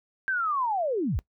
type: linear sweep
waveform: sine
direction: down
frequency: 1600 to 38.89 Hz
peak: -24 dBFS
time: 0.28-1.19 s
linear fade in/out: 0 ms
effects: noise-tail reverb RT60 0.1 s tail -21 dB re dry